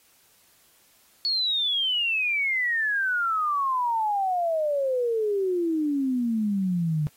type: exponential sweep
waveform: sine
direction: down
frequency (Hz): 4435 to 146.83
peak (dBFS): -22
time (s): 1.25-7.07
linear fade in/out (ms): 0
effects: white hiss -60 dBFS RMS until 7.16 s + AAC 48 kbps